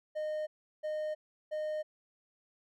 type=tone bursts; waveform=triangle; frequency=614 Hz; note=D#5; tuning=23 cents flat; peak=-31 dBFS; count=3; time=0.15-1.83 s; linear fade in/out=20 ms; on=320 ms; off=360 ms; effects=none